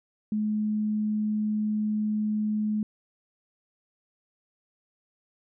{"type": "tone", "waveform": "sine", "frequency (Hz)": 212.8, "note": "G#3", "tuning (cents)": 42, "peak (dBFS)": -24, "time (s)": [0.32, 2.83], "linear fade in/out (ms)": 2, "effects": []}